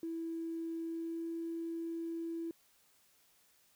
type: tone with pitch glide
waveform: triangle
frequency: 329.6 to 332.1 Hz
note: E4 to E4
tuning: 0 to +13 cents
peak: -33 dBFS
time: 0.03-2.51 s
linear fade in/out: 2 ms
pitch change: +13 cents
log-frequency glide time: 0.85-1.28 s
effects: tanh soft clip ceiling -35 dBFS + white hiss -69 dBFS RMS until 3.75 s